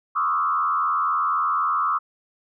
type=tone with frequency modulation; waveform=sine; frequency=1208 Hz; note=D6; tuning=48 cents sharp; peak=-19 dBFS; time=0.15-1.99 s; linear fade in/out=20 ms; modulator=83.9 Hz; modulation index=1.5; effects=none